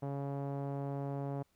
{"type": "tone with low-pass filter", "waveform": "sawtooth", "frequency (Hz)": 139.7, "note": "C#3", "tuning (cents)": 14, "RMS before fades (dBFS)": -38, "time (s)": [0.02, 1.43], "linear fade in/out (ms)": 10, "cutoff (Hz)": 740, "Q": 1.6, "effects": ["pink hiss -75 dBFS RMS until 1.55 s"]}